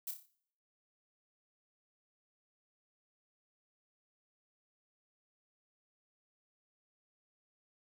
violet noise with echo, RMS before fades -39 dBFS, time 0.07-0.11 s, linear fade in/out 5 ms, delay 30 ms, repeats 5, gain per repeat -6 dB, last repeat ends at 0.26 s, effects noise-tail reverb RT60 0.6 s tail -19 dB re dry

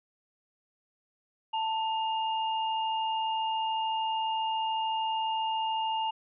sine tone pair together, 887 / 2828 Hz, A5 / F7, +14 / +21 cents, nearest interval octave + minor sixth, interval 2007 cents, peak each -28 / -36 dBFS, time 1.53-6.11 s, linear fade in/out 10 ms, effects none

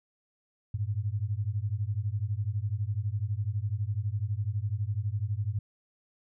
sine beating tone pair, 98 / 110 Hz, G2 / A2, 0 / 0 cents, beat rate 12 Hz, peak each -31 / -31 dBFS, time 0.74-5.59 s, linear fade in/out 5 ms, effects none

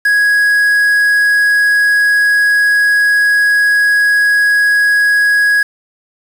triangle tone with quantisation, 1662 Hz, G#6, 1 cent sharp, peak -6 dBFS, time 0.05-5.63 s, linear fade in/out 5 ms, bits 5, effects none

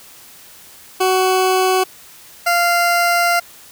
20% pulse tone pair in turn, 373.6 / 694.3 Hz, F#4 / F5, +17 / -10 cents, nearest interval major seventh, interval 1073 cents, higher second, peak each -8 dBFS, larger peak neither, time 1-1.84 / 2.46-3.4 s, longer second, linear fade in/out 10 ms, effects white hiss -42 dBFS RMS until 3.71 s

